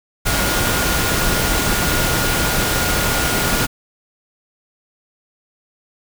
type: tone in noise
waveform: sine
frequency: 1428 Hz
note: F6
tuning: 38 cents sharp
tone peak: -25 dBFS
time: 0.25-3.67 s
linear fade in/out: 20 ms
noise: pink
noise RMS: -18 dBFS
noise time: 0.25-3.67 s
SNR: -10 dB
effects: none